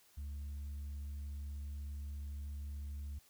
sine tone, 71.7 Hz, D2, 41 cents flat, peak -38 dBFS, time 0.17-3.19 s, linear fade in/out 10 ms, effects tanh soft clip ceiling -40 dBFS + white hiss -67 dBFS RMS until 3.29 s

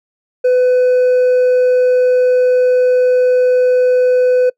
sine tone with hard clipping, 502 Hz, B4, 28 cents sharp, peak -9 dBFS, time 0.44-4.5 s, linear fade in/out 10 ms, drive 2 dB, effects noise-tail reverb RT60 0.1 s tail -25 dB re dry

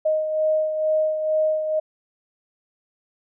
sine beating tone pair, 622.3 / 624.5 Hz, D#5 / D#5, 0 / +6 cents, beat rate 2.2 Hz, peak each -19 / -28 dBFS, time 0.05-1.8 s, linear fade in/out 10 ms, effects none

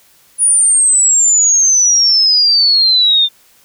sine exponential sweep, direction down, 9790 to 3590 Hz, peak -7 dBFS, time 0.38-3.29 s, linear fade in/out 50 ms, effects white hiss -49 dBFS RMS until 3.64 s

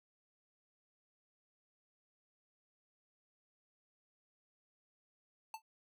square tone with exponential decay, 884 Hz, A5, 8 cents sharp, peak -39 dBFS, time 5.54-5.62 s, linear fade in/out 2 ms, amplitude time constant 16 ms, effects none

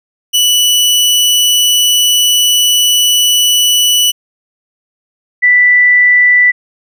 sawtooth / sine tone pair in turn, 2960 / 1975.6 Hz, F#7 / B6, 0 / 0 cents, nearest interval perfect fifth, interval 700 cents, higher first, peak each -4 dBFS, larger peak neither, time 0.33-4.12 / 5.42-6.52 s, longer first, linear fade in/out 20 ms, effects none

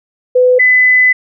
sine tone pair in turn, 502 / 2008 Hz, B4 / B6, +28 / +28 cents, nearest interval 2 octaves, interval 2400 cents, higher second, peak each -5 dBFS, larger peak neither, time 0.35-0.59 / 0.59-1.13 s, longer second, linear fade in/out 10 ms, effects none

